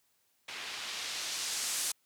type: noise with low-pass filter sweep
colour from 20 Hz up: blue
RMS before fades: -37 dBFS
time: 0.48-1.92 s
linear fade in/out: 5 ms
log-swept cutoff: 2600 to 8900 Hz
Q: 0.97
effects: white hiss -73 dBFS RMS until 2.05 s + high-pass 60 Hz 12 dB/octave